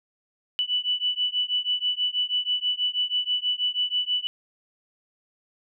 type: beating tone pair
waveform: sine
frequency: 2967 / 2973.2 Hz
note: F#7 / F#7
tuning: +4 / +8 cents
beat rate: 6.2 Hz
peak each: -26 dBFS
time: 0.59-4.27 s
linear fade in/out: 0 ms
effects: none